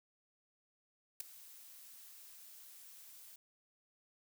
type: noise with ADSR envelope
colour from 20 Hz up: blue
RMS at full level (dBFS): -36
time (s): 1.2-3.36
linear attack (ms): 5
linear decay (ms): 7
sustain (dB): -20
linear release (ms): 4
effects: none